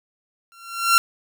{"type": "tone with exponential growth", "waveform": "sawtooth", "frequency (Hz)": 1368, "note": "F6", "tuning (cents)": -36, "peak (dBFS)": -6, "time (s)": [0.52, 0.98], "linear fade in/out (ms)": 0, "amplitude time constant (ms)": 100, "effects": []}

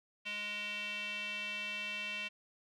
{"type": "tone with band-pass filter", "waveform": "square", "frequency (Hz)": 207.7, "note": "G#3", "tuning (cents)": 0, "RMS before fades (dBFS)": -40, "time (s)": [0.25, 2.29], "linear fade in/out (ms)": 20, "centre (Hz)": 2700, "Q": 5.7, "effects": []}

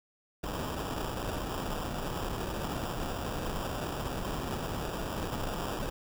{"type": "noise with sample-and-hold", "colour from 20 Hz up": "pink", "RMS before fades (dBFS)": -35, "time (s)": [0.43, 5.9], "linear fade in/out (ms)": 10, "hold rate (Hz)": 2100, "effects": []}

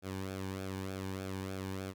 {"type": "tone with flanger", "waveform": "sawtooth", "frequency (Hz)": 95.4, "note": "G2", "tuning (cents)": -47, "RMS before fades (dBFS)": -40, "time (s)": [0.02, 1.94], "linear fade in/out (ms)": 50, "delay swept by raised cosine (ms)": [1, 1.56], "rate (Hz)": 3.3, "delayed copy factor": -0.65, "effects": []}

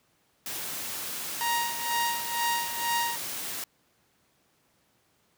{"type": "noise", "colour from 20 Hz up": "white", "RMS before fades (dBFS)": -35, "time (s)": [0.46, 3.64], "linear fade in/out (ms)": 2}
{"type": "tone with tremolo", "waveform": "sawtooth", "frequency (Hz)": 939, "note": "A#5", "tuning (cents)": 12, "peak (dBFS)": -21, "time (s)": [1.41, 3.16], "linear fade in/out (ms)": 0, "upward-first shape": "sine", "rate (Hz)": 2.1, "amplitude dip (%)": 75}
{"effects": ["pink hiss -68 dBFS RMS until 5.37 s", "high-pass 100 Hz 12 dB/octave"]}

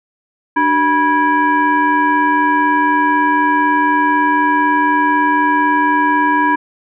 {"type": "tone with frequency modulation", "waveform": "sine", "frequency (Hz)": 975, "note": "B5", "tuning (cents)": -23, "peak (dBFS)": -10, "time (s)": [0.56, 6.56], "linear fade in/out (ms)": 10, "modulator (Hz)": 678, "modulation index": 1, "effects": []}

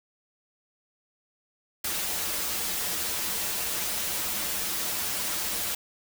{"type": "noise with comb filter", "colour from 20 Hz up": "white", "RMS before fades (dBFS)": -30, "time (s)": [1.84, 5.75], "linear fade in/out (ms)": 5, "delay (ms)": 7.5, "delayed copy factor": -0.75, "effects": []}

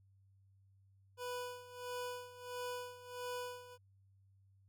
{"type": "tone with tremolo", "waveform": "25% pulse", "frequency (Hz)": 493.9, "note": "B4", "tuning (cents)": 0, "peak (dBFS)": -36, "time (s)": [1.17, 3.78], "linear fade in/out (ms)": 50, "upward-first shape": "sine", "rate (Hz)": 1.5, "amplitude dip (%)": 80, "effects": ["added 97 Hz sine -65 dBFS peak until 4.68 s"]}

